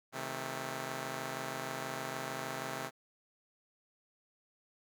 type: chord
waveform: 5% pulse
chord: A diminished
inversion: first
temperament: just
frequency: 132 / 158.4 / 220 Hz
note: C3 / Eb3 / A3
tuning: +16 / +31 / 0 cents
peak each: -30 / -33 / -33 dBFS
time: 0.12-2.91 s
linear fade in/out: 50 ms
effects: none

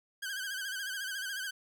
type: tone with vibrato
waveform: sawtooth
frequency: 1568 Hz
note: G6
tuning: in tune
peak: -32 dBFS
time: 0.22-1.51 s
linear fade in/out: 10 ms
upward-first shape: sine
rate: 14 Hz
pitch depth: 83 cents each way
effects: none

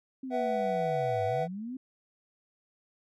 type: linear two-way sweep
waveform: sine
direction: down then up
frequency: 267.3 to 99.8 to 267.3 Hz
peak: -35 dBFS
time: 0.23-1.77 s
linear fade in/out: 5 ms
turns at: 1.25 s
type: chord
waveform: triangle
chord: B suspended fourth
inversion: none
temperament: equal with one note detuned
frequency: 493.9 / 659.3 / 752.5 Hz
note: B4 / E5 / F#5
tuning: 0 / 0 / +29 cents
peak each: -30 dBFS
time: 0.3-1.48 s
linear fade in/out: 50 ms
effects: none

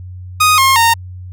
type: tone with pitch steps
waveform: sawtooth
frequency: 1244.5 / 1071 / 921.6 Hz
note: D#6 / C6 / A#5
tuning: 0 / +40 / -20 cents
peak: -4 dBFS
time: 0.4-0.94 s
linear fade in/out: 10 ms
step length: 180 ms
effects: added 91 Hz sine -27 dBFS peak until 1.32 s

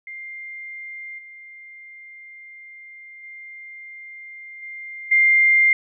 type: tone with level steps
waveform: sine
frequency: 2100 Hz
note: C7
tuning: 6 cents sharp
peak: -32 / -39 / -36 / -32 / -12 dBFS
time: 0.07-5.73 s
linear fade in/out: 2 ms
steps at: 1.18 / 3.23 / 4.62 / 5.11 s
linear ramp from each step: 10 ms
effects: none

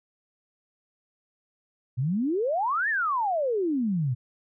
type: exponential two-way sweep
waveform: sine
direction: up then down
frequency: 116.5 to 1864.7 to 116.5 Hz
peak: -23 dBFS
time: 1.97-4.15 s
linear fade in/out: 20 ms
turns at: 2.89 s
effects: none

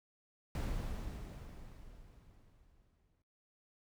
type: noise with exponential decay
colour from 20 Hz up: brown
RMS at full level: -35 dBFS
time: 0.55-3.22 s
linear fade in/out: 1 ms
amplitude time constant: 580 ms
effects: noise-tail reverb RT60 0.2 s tail -18 dB re dry

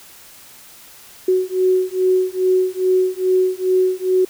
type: beating tone pair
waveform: sine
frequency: 370 / 372.4 Hz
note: F#4 / F#4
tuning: 0 / +11 cents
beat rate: 2.4 Hz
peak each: -17 dBFS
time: 1.28-4.25 s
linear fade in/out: 5 ms
effects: white hiss -43 dBFS RMS until 4.29 s

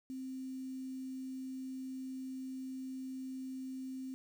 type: tone with quantisation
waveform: sine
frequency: 261.6 Hz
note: C4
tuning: in tune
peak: -40 dBFS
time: 0.1-4.14 s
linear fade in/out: 0 ms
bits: 10
effects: none

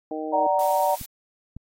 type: harmonic tone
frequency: 155.56 Hz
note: D#3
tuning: in tune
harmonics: 2 / 3 / 4 / 5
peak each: -31 / -33 / -34 / -35 dBFS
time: 0.11-0.47 s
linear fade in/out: 2 ms
type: chord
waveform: sine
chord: D augmented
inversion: none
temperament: equal with one note detuned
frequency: 587.3 / 752.5 / 932.3 Hz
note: D5 / F#5 / A#5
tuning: 0 / +29 / 0 cents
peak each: -23 / -23 / -23 dBFS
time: 0.32-0.96 s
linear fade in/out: 20 ms
type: noise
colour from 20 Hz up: blue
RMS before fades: -37 dBFS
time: 0.59-1.06 s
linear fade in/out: 5 ms
type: clicks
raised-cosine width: 5 ms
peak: -25 / -25 dBFS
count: 2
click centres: 1.013 / 1.566 s
effects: AAC 48 kbps

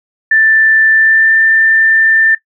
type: tone with pitch glide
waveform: sine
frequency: 1769 to 1785.4 Hz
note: A6 to A6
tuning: +9 to +25 cents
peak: -6 dBFS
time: 0.31-2.35 s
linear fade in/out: 5 ms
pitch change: +16 cents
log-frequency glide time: 0.91-1.36 s
effects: noise-tail reverb RT60 0.1 s tail -17 dB re dry

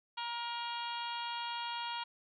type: harmonic tone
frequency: 472.2 Hz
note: A#4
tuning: 22 cents sharp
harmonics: 2 / 3 / 4 / 5 / 6 / 7 / 8 / 9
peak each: -39 / -46 / -52 / -50 / -46 / -45 / -54 / -50 dBFS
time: 0.17-2.04 s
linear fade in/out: 10 ms
effects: none

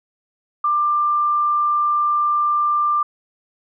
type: tone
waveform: sine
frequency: 1188 Hz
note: D6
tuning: 20 cents sharp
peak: -15 dBFS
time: 0.64-3.03 s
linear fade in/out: 5 ms
effects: none

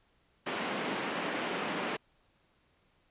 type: band-pass noise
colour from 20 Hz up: pink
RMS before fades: -35 dBFS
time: 0.46-1.97 s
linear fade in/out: 10 ms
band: 200 to 3200 Hz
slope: 24 dB/octave
effects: pink hiss -70 dBFS RMS until 3.1 s + resampled to 8000 Hz

